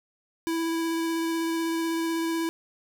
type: tone with vibrato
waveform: square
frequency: 329.6 Hz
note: E4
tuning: in tune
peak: -26 dBFS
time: 0.47-2.49 s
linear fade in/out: 0 ms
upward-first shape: square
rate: 16 Hz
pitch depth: 8 cents each way
effects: none